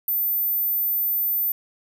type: tone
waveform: sine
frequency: 14080 Hz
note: A9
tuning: in tune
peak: -20 dBFS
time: 0.08-1.52 s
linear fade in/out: 2 ms
effects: none